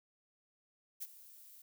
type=noise with ADSR envelope; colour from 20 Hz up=violet; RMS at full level=-40 dBFS; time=1-1.62 s; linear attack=24 ms; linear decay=36 ms; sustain=-17 dB; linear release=5 ms; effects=none